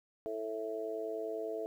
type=harmonic tone; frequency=110 Hz; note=A2; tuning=in tune; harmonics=3 / 4 / 5 / 6; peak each=-45 / -38 / -48 / -40 dBFS; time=0.26-1.66 s; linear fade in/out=0 ms; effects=11-bit